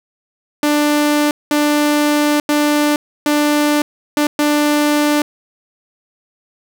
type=tone bursts at uneven times; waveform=sawtooth; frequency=295.7 Hz; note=D4; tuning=12 cents sharp; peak=-8 dBFS; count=6; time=0.63-1.31 / 1.51-2.4 / 2.49-2.96 / 3.26-3.82 / 4.17-4.27 / 4.39-5.22 s; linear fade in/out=2 ms; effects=none